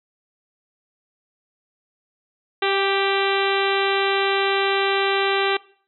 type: harmonic tone with a mistuned harmonic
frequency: 392 Hz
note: G4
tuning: in tune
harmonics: 1 / 2 / 3 / 4 / 5 / 6 / 7 / 8 / 9 / 10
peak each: -22 / -25 / -27 / -28 / -29 / -30 / -30 / -31 / -32 / -32 dBFS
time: 2.62-5.57 s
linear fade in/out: 5 ms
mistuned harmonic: 2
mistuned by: +17 cents
effects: noise-tail reverb RT60 0.5 s tail -21 dB re dry